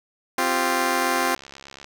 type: chord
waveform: 10% pulse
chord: C suspended fourth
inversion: none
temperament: just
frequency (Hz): 261.6 / 348.8 / 392.4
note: C4 / F4 / G4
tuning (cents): 0 / -2 / +2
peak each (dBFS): -17 / -16 / -20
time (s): 0.38-1.35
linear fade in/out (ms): 2
type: click train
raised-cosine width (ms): 0.2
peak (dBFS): -23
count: 48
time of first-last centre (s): 1.16-1.844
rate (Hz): 68.7
effects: none